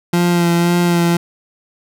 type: tone with vibrato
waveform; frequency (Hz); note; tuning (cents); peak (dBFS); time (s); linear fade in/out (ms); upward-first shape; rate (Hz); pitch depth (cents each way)
30% pulse; 172.8; F3; -18; -9; 0.13-1.17; 5; sine; 1.9; 21
effects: none